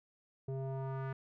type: tone with low-pass filter sweep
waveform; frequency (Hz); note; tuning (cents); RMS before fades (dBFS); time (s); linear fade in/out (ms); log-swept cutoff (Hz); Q
square; 133.8; C3; +39; -39; 0.48-1.13; 5; 480 to 1600; 1.9
effects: none